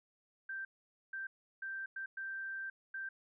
sine tone bursts at uneven times, 1568 Hz, G6, in tune, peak -39 dBFS, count 6, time 0.49-0.65 / 1.13-1.27 / 1.62-1.86 / 1.96-2.06 / 2.17-2.7 / 2.94-3.09 s, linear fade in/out 5 ms, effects none

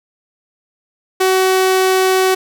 sawtooth tone, 376.2 Hz, F#4, 29 cents sharp, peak -7 dBFS, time 1.2-2.35 s, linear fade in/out 10 ms, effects none

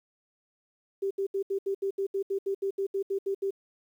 sine tone bursts, 392 Hz, G4, in tune, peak -26 dBFS, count 16, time 1.02-3.508 s, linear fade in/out 10 ms, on 88 ms, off 72 ms, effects 10-bit

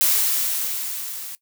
blue noise with level ramp, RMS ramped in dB -17 to -34 dBFS, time 0.01-1.35 s, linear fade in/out 0 ms, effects noise-tail reverb RT60 0.1 s tail -18 dB re dry

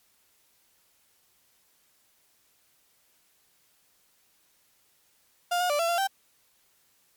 35% pulse tone with pitch steps, 704 / 718 / 586 / 674 / 689 / 779 Hz, F5 / F5 / D5 / E5 / F5 / G5, +14 / +48 / -4 / +38 / -24 / -11 cents, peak -22 dBFS, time 5.51-6.074 s, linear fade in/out 10 ms, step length 94 ms, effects white hiss -66 dBFS RMS until 7.16 s + MP3 96 kbps

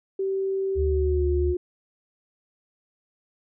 sine tone with pitch glide, 386.5 to 358.5 Hz, G4 to F4, -24 to +45 cents, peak -23 dBFS, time 0.19-1.57 s, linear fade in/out 5 ms, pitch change -131 cents, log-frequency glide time 0.83-1.28 s
sine tone with vibrato, 73.42 Hz, D2, in tune, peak -22 dBFS, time 0.75-1.55 s, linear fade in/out 50 ms, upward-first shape square, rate 3.1 Hz, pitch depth 8 cents each way
effects none

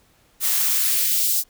blue noise with high-pass filter sweep, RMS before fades -20 dBFS, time 0.4-1.44 s, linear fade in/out 50 ms, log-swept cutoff 550 to 5300 Hz, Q 1, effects pink hiss -59 dBFS RMS until 1.49 s

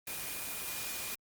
sine tone in noise, 2435 Hz, D#7, 38 cents flat, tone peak -47 dBFS, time 0.07-1.15 s, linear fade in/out 5 ms, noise white, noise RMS -39 dBFS, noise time 0.07-1.15 s, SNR -11 dB, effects Opus 24 kbps

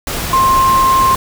sine tone in noise, 1057 Hz, C6, 17 cents sharp, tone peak -8 dBFS, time 0.33-1.15 s, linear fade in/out 2 ms, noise pink, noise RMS -20 dBFS, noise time 0.07-1.16 s, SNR +9 dB, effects none

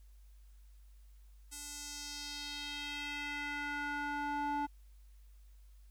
square tone with band-pass filter sweep, 290 Hz, D4, 22 cents flat, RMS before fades -40 dBFS, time 1.51-4.67 s, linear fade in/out 20 ms, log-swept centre 8600 to 800 Hz, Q 2, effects added 50 Hz sine -55 dBFS peak until 5.9 s + white hiss -74 dBFS RMS until 5.9 s

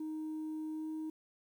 sine tone with pitch glide, 311.9 to 313.9 Hz, D#4 to D#4, +4 to +15 cents, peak -35 dBFS, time 0-1.1 s, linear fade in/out 5 ms, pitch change +11 cents, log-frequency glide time 0.72-0.88 s, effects tanh soft clip ceiling -36 dBFS + 11-bit

